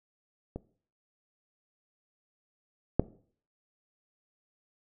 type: clicks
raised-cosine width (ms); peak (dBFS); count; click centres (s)
2; -23 / -8; 2; 0.56 / 2.996
effects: noise-tail reverb RT60 0.5 s tail -19 dB re dry